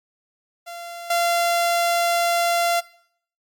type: tone with level steps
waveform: sawtooth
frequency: 688 Hz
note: F5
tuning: 26 cents flat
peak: -29 / -14 dBFS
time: 0.66-2.81 s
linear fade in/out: 20 ms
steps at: 1.1 s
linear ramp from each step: 5 ms
effects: noise-tail reverb RT60 0.6 s tail -19 dB re dry + MP3 96 kbps